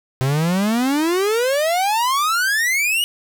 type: exponential sweep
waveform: 45% pulse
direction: up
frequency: 127.4 to 2954 Hz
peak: -16 dBFS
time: 0.21-3.04 s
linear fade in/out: 0 ms
effects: none